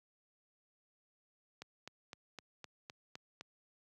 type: click train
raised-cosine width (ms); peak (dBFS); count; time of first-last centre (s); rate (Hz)
0.2; -29; 8; 1.62-3.41; 3.91
effects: high-pass 100 Hz 12 dB/octave